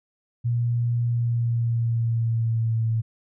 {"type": "tone with pitch glide", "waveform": "sine", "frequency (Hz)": [119, 112.78], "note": ["A#2", "A2"], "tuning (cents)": [36, 43], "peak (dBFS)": -20, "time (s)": [0.44, 3.02], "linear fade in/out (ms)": 20, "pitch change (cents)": -93, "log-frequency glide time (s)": [1.06, 2.86], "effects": []}